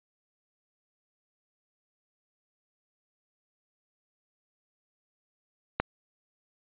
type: click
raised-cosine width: 0.5 ms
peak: -9 dBFS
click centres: 5.8 s
effects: resampled to 8000 Hz